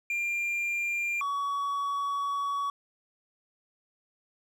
triangle tone pair in turn, 2390 / 1127.9 Hz, D7 / C#6, +30 / +30 cents, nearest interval octave + minor second, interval 1300 cents, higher first, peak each -26 dBFS, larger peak neither, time 0.1-1.21 / 1.21-2.7 s, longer second, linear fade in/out 2 ms, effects none

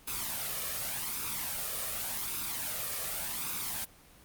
white noise with flanger, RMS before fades -35 dBFS, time 0.07-3.85 s, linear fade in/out 10 ms, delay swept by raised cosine 0.79 to 1.71 ms, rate 0.87 Hz, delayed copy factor +0.7, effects pink hiss -57 dBFS RMS until 4.24 s + Opus 24 kbps

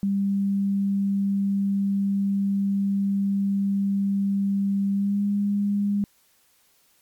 sine tone with pitch glide, 198 to 202.7 Hz, G3 to G#3, +18 to -42 cents, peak -20 dBFS, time 0.03-6.04 s, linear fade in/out 0 ms, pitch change +40 cents, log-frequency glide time 4.92-5.23 s, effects white hiss -62 dBFS RMS until 7.01 s + MP3 96 kbps

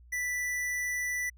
sine tone with hard clipping, 1975.5 Hz, B6, in tune, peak -31 dBFS, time 0.12-1.3 s, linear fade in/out 10 ms, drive 17 dB, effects added 60 Hz sine -52 dBFS peak until 1.37 s

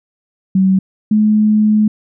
sine tone pair in turn, 190 / 213.3 Hz, F#3 / G#3, +46 / +46 cents, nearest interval major second, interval 200 cents, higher second, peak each -8 dBFS, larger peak neither, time 0.55-0.79 / 1.11-1.88 s, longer second, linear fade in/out 5 ms, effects none

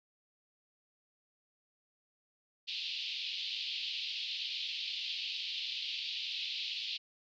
pink band-pass noise, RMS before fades -39 dBFS, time 2.67-6.98 s, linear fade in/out 20 ms, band 2700 to 4500 Hz, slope 48 dB/octave, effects none

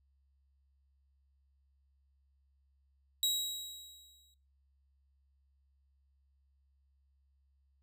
sawtooth tone with exponential decay, 3842 Hz, B7, 48 cents flat, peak -24 dBFS, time 3.23-4.34 s, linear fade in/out 1 ms, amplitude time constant 240 ms, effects noise-tail reverb RT60 0.3 s tail -18 dB re dry + added 68 Hz sine -69 dBFS peak until 7.82 s

